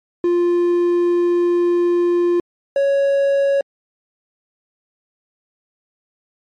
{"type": "tone pair in turn", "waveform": "triangle", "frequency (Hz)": [349.2, 555.7], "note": ["F4", "C#5"], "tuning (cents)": [0, 4], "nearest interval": "minor sixth", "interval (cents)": 804, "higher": "second", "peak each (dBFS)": -11, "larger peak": "neither", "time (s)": [[0.24, 2.4], [2.76, 3.61]], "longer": "first", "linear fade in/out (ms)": 2, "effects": ["MP3 48 kbps"]}